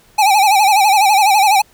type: tone with vibrato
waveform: square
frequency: 813 Hz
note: G#5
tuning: 37 cents flat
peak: -9 dBFS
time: 0.18-1.62 s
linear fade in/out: 10 ms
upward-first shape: sine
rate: 12 Hz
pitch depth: 110 cents each way
effects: pink hiss -50 dBFS RMS until 1.73 s